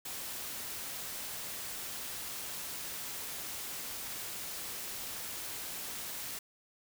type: noise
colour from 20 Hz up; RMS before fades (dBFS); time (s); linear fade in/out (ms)
white; -41; 0.05-6.39; 5
effects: none